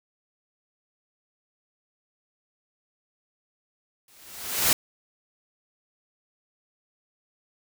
white noise with exponential growth, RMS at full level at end -18 dBFS, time 4.08-4.73 s, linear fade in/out 2 ms, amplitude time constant 140 ms, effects none

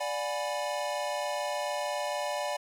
square chord, G# half-diminished seventh, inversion second, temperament equal with one note detuned, 587.3 / 726.4 / 830.6 / 987.8 Hz, D5 / F#5 / G#5 / B5, 0 / -32 / 0 / 0 cents, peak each -34 / -38 / -38 / -39 dBFS, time 0-2.57 s, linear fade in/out 10 ms, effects low-pass 11000 Hz 12 dB/octave + 10-bit

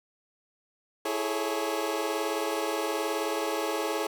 25% pulse chord, A major seventh, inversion second, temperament equal with one note detuned, 329.6 / 415.3 / 434.2 / 554.4 Hz, E4 / G#4 / A4 / C#5, 0 / 0 / -23 / 0 cents, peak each -30 dBFS, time 1.05-4.07 s, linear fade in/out 5 ms, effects none

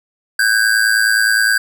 square ring-modulated tone, 1575 Hz, G6, 8 cents sharp, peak -9 dBFS, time 0.39-1.58 s, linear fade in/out 5 ms, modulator 54.8 Hz, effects none

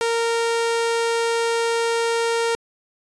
sawtooth tone, 462.4 Hz, A#4, 14 cents flat, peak -15 dBFS, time 0.01-2.55 s, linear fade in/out 0 ms, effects resampled to 22050 Hz

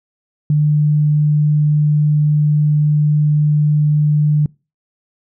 sine tone, 149.7 Hz, D3, 33 cents sharp, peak -10 dBFS, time 0.5-4.46 s, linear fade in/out 2 ms, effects noise-tail reverb RT60 0.3 s tail -25 dB re dry

